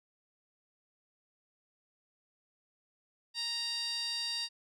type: tone with band-pass filter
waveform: 15% pulse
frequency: 932.3 Hz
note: A#5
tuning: in tune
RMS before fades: -36 dBFS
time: 3.34-4.49 s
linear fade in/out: 50 ms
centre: 5000 Hz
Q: 6.1
effects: none